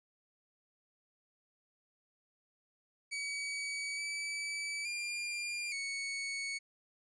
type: tone with pitch steps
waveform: sawtooth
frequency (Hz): 2271 / 2301 / 2399 / 2220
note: C#7 / D7 / D7 / C#7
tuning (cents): +41 / -36 / +36 / +2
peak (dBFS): -33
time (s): 3.11-6.59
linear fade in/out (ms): 20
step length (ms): 870
effects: resampled to 22050 Hz